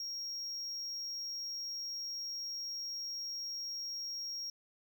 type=tone; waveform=triangle; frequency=5588 Hz; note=F8; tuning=in tune; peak=-37 dBFS; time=0-4.5 s; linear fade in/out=2 ms; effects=none